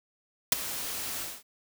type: noise with ADSR envelope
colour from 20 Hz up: white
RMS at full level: -18 dBFS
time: 0.52-1.43 s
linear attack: 3 ms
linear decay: 15 ms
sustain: -17 dB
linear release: 220 ms
effects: none